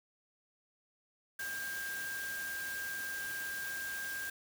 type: tone in noise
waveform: sine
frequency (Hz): 1599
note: G6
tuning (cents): +34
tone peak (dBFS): -38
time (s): 1.39-4.3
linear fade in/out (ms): 5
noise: white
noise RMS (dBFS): -45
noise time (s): 1.39-4.3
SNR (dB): +4
effects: none